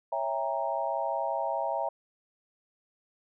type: chord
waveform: sine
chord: C# diminished seventh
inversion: none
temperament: equal with one note detuned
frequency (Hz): 554.4 / 659.3 / 800.5 / 932.3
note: C#5 / E5 / G5 / Bb5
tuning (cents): 0 / 0 / +36 / 0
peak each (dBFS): -35 / -32 / -34 / -33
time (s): 0.12-1.89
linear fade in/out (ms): 5
effects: none